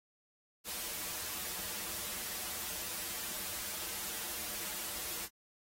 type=noise with comb filter; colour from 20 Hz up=white; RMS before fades=-40 dBFS; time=0.64-5.29 s; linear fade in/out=50 ms; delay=7.4 ms; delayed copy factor=-0.95; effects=AAC 48 kbps